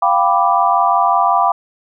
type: chord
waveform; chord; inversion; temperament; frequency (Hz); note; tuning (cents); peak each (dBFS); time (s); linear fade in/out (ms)
sine; G dominant seventh; third; equal; 698.5 / 784 / 987.8 / 1174.7; F5 / G5 / B5 / D6; 0 / 0 / 0 / 0; -16; 0.02-1.52; 5
effects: none